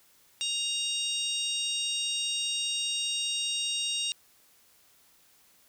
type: harmonic tone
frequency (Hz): 935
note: A#5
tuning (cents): +5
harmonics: 3 / 4 / 5 / 6 / 7 / 8 / 9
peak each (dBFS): -33 / -32 / -44 / -37 / -45 / -47 / -37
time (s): 0.41-4.12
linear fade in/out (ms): 0
effects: white hiss -62 dBFS RMS until 5.68 s